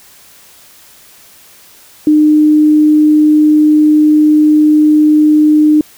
sine tone, 303.8 Hz, D#4, 41 cents flat, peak -4 dBFS, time 2.07-5.81 s, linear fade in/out 2 ms, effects white hiss -41 dBFS RMS until 5.97 s

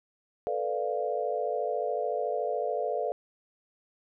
sine chord, B half-diminished seventh, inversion third, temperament equal, 440 / 493.9 / 587.3 / 698.5 Hz, A4 / B4 / D5 / F5, 0 / 0 / 0 / 0 cents, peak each -33 dBFS, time 0.47-3.12 s, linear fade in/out 0 ms, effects none

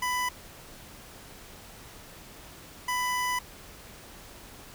25% pulse tone pair in turn, 995 / 995 Hz, B5 / B5, +13 / +13 cents, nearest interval unison, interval 0 cents, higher neither, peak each -23 dBFS, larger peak neither, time 0.02-0.29 / 2.88-3.39 s, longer second, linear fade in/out 5 ms, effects pink hiss -48 dBFS RMS until 4.74 s

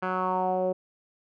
10% pulse tone with low-pass filter sweep, 185 Hz, F#3, in tune, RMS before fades -27 dBFS, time 0.02-0.73 s, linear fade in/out 10 ms, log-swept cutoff 1700 to 500 Hz, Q 3.8, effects none

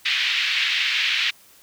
pink band-pass noise, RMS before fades -22 dBFS, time 0.05-1.31 s, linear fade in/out 10 ms, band 2100 to 3700 Hz, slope 24 dB/octave, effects white hiss -52 dBFS RMS until 1.62 s

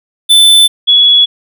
square / sine tone pair in turn, 3520 / 3379 Hz, A7 / G#7, 0 / +29 cents, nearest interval minor second, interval 71 cents, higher first, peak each -3 dBFS, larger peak neither, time 0.29-0.68 / 0.87-1.26 s, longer neither, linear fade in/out 20 ms, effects none

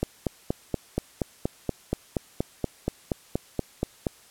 click train, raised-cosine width 2 ms, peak -11 dBFS, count 18, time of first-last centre 0.03-4.068 s, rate 4.21 Hz, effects white hiss -54 dBFS RMS until 4.3 s + low-pass 12000 Hz 12 dB/octave

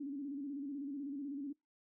sine tone with vibrato, 281.1 Hz, C#4, 24 cents sharp, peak -39 dBFS, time 0-1.53 s, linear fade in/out 10 ms, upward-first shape square, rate 16 Hz, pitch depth 67 cents each way, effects noise-tail reverb RT60 0.2 s tail -25 dB re dry

